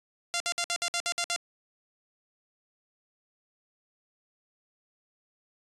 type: tone bursts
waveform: 5% pulse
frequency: 693 Hz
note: F5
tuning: 14 cents flat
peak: -16 dBFS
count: 9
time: 0.34-1.362 s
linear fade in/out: 0 ms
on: 62 ms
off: 58 ms
effects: resampled to 22050 Hz